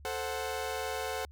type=chord; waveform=sawtooth; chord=F# diminished; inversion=first; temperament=equal; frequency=440 / 523.3 / 740 Hz; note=A4 / C5 / F#5; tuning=0 / 0 / 0 cents; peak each=-34 dBFS; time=0.05-1.25 s; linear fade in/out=0 ms; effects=added 72 Hz sine -49 dBFS peak until 1.31 s